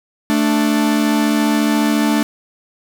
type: tone pair together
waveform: 45% pulse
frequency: 220 / 294.4 Hz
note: A3 / D4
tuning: 0 / +4 cents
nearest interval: perfect fourth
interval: 504 cents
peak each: -16 dBFS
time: 0.3-2.23 s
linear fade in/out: 0 ms
effects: none